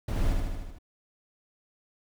brown noise with echo, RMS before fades -28 dBFS, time 0.08-0.33 s, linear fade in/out 5 ms, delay 76 ms, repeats 6, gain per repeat -3 dB, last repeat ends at 0.786 s, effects none

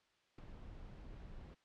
brown noise with ADSR envelope, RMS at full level -45 dBFS, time 0.38-1.55 s, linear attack 6 ms, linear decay 10 ms, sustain -7 dB, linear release 14 ms, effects white hiss -75 dBFS RMS until 1.64 s + low-pass 4000 Hz 12 dB/octave

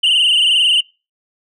sine tone with frequency modulation, 2933 Hz, F#7, 16 cents flat, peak -7 dBFS, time 0.03-0.81 s, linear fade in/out 10 ms, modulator 22.4 Hz, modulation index 6.7, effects noise-tail reverb RT60 0.3 s tail -26 dB re dry + tanh soft clip ceiling -9 dBFS

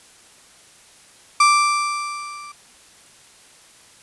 35% pulse tone with level ramp, 1174.7 Hz, D6, in tune, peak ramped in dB -8 to -34 dBFS, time 1.4-2.52 s, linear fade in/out 5 ms, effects white hiss -49 dBFS RMS until 4.02 s + resampled to 24000 Hz

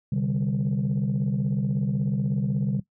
sine chord, C suspended second, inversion none, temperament just, 130.81 / 147.16 / 196.22 Hz, C3 / D3 / G3, 0 / +4 / +2 cents, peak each -25 dBFS, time 0.12-2.8 s, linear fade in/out 5 ms, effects noise-tail reverb RT60 0.1 s tail -18 dB re dry + tanh soft clip ceiling -18 dBFS

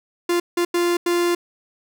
45% pulse tone bursts at uneven times, 348 Hz, F4, 6 cents flat, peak -17 dBFS, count 4, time 0.29-0.4 / 0.57-0.65 / 0.74-0.97 / 1.06-1.35 s, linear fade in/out 5 ms, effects none

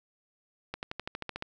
accelerating click train, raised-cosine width 0.3 ms, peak -19 dBFS, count 10, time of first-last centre 0.74-1.424 s, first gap 89 ms, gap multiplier 0.96, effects none

